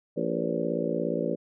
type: harmonic tone with a mistuned harmonic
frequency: 57.2 Hz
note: A#1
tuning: 32 cents flat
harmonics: 3 / 4 / 5 / 6 / 7 / 8 / 9 / 10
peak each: -34 / -34 / -34 / -34 / -34 / -34 / -34 / -34 dBFS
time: 0.16-1.36 s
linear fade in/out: 20 ms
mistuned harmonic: 8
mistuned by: +71 cents
effects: none